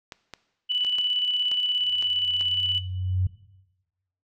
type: clicks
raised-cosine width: 0.2 ms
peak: -20 dBFS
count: 7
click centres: 0.122 / 0.337 / 0.848 / 0.985 / 1.516 / 2.025 / 2.41 s
type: tone with tremolo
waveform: sine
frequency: 2971 Hz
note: F#7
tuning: 6 cents sharp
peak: -21 dBFS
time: 0.69-2.8 s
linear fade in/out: 20 ms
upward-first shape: square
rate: 17 Hz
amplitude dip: 40%
type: tone with exponential growth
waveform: sine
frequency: 92.5 Hz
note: F#2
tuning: in tune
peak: -19 dBFS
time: 1.79-3.27 s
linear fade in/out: 5 ms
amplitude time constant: 320 ms
effects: noise-tail reverb RT60 1.0 s tail -17 dB re dry